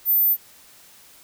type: tone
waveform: sine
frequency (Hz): 14080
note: A9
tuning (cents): 0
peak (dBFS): -15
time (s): 0.05-0.37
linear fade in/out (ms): 50
effects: white hiss -50 dBFS RMS until 1.23 s